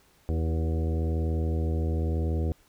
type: harmonic tone with a mistuned harmonic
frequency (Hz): 80.9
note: E2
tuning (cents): -32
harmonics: 1 / 2 / 3 / 4 / 5 / 6 / 7 / 9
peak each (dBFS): -25 / -35 / -37 / -37 / -39 / -39 / -45 / -47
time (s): 0.29-2.52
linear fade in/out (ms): 0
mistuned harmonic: 5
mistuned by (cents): -30
effects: pink hiss -62 dBFS RMS until 2.68 s